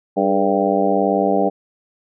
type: harmonic tone with a mistuned harmonic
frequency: 98 Hz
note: G2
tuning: in tune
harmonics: 2 / 3 / 4 / 5 / 6 / 7 / 8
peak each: -22 / -22 / -22 / -22 / -22 / -22 / -22 dBFS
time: 0.16-1.5 s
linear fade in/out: 20 ms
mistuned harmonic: 4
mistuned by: +71 cents
effects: none